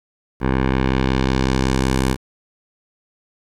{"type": "tone with low-pass filter sweep", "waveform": "10% pulse", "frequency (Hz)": 65.41, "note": "C2", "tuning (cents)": 0, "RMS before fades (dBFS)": -18, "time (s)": [0.4, 2.17], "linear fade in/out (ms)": 50, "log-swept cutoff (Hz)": [1700, 12000], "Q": 0.99, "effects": ["8-bit"]}